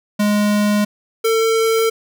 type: tone pair in turn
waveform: square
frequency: 207.7 / 449.1 Hz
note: G#3 / A4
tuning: 0 / +35 cents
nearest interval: octave + minor second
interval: 1335 cents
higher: second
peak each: -14 dBFS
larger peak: neither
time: 0.19-0.85 / 1.24-1.9 s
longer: neither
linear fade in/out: 10 ms
effects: none